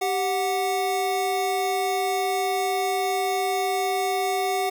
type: tone pair together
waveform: square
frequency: 390 / 736.2 Hz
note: G4 / F#5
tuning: -9 / -9 cents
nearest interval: major seventh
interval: 1100 cents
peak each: -27 / -25 dBFS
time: 0.01-4.7 s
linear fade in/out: 10 ms
effects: none